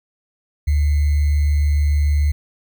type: tone with sample-and-hold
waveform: sine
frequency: 73.42 Hz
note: D2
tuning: in tune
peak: -13 dBFS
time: 0.67-2.32 s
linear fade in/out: 10 ms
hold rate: 2100 Hz
effects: none